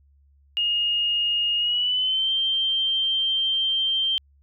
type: tone with pitch glide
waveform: sine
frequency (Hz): 2853 to 3147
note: F7 to G7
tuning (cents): +36 to +6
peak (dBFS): -20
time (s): 0.57-4.18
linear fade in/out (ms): 0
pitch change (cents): +170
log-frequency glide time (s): 1.57-2.32
effects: added 70 Hz sine -55 dBFS peak until 4.42 s